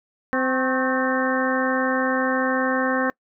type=harmonic tone with a mistuned harmonic; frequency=259.1 Hz; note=C4; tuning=17 cents flat; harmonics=1 / 2 / 3 / 4 / 5 / 6 / 7; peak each=-24 / -25 / -30 / -28 / -32 / -28 / -28 dBFS; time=0.33-3.1 s; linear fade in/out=0 ms; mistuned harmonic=4; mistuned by=+74 cents; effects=noise-tail reverb RT60 0.1 s tail -25 dB re dry